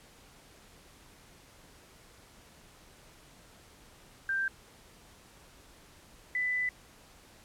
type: tone pair in turn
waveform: sine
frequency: 1576 / 1994.8 Hz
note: G6 / B6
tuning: +9 / +17 cents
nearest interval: major third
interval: 408 cents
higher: second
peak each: -28 dBFS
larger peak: neither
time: 4.29-4.48 / 6.35-6.69 s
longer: second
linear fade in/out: 2 ms
effects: pink hiss -57 dBFS RMS until 7.44 s + low-pass 12000 Hz 12 dB/octave